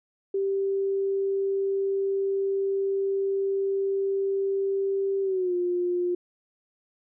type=tone with pitch glide; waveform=sine; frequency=391.5 to 354.9 Hz; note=G4 to F4; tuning=-2 to +28 cents; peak=-23 dBFS; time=0.34-6.15 s; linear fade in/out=5 ms; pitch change=-170 cents; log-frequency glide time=5.22-5.54 s; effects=none